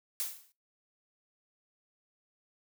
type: noise with exponential decay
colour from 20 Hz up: blue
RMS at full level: -31 dBFS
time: 0.2-0.52 s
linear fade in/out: 0 ms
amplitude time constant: 69 ms
effects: noise-tail reverb RT60 0.2 s tail -17 dB re dry